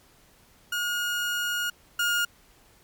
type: tone pair in turn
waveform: 30% pulse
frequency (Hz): 1434 / 1424.1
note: F6 / F6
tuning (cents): +45 / +33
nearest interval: unison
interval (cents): 12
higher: first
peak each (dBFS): -23 / -20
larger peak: second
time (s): 0.72-1.7 / 1.99-2.25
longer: first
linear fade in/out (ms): 5
effects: pink hiss -58 dBFS RMS until 2.83 s + MP3 96 kbps